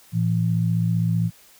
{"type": "tone pair together", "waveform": "sine", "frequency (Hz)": [113.37, 168.8], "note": ["A#2", "E3"], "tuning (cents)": [-48, 41], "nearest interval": "perfect fifth", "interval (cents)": 689, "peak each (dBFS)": -21, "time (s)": [0.12, 1.31], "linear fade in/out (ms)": 50, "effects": ["white hiss -52 dBFS RMS until 1.59 s"]}